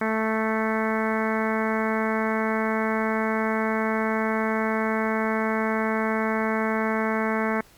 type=harmonic tone; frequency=220 Hz; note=A3; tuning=in tune; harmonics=1 / 2 / 3 / 4 / 5 / 6 / 7 / 8 / 9 / 10; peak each=-26 / -29 / -31 / -32 / -33 / -34 / -34 / -35 / -36 / -36 dBFS; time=0.01-7.61 s; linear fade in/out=5 ms; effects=pink hiss -54 dBFS RMS until 7.77 s + Opus 48 kbps